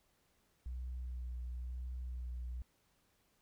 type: tone with vibrato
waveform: sine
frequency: 61.74 Hz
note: B1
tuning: in tune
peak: -38 dBFS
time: 0.66-2.62 s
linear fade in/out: 0 ms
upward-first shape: sine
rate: 1 Hz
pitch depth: 22 cents each way
effects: tanh soft clip ceiling -37 dBFS + pink hiss -75 dBFS RMS until 3.41 s